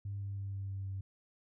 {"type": "tone with pitch steps", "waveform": "sine", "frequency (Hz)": [100, 99.31, 98.62, 97.94, 97.27, 96.59], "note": ["G2", "G2", "G2", "G2", "G2", "G2"], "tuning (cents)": [35, 23, 11, -1, -13, -25], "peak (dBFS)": -36, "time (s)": [0.05, 1.01], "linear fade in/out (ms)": 5, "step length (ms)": 160, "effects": ["tanh soft clip ceiling -32 dBFS"]}